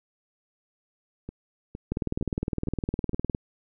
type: two click trains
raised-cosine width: 3 ms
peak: -23 / -14 dBFS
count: 5 / 29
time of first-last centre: 1.29-3.133 / 1.92-3.349 s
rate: 2.17 / 19.6 Hz
effects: none